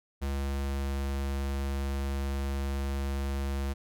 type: tone with pitch glide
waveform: square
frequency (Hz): 69.3 to 68.86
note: C#2 to C#2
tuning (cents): 0 to -11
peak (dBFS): -30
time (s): 0.21-3.74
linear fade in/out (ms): 20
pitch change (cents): -11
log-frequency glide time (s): 0.32-0.87
effects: none